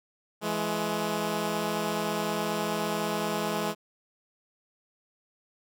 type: tone pair together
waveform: 10% pulse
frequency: 166.9 / 211 Hz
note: E3 / G#3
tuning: +22 / +28 cents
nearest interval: major third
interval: 406 cents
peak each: -24 / -21 dBFS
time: 0.41-3.75 s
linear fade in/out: 50 ms
effects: none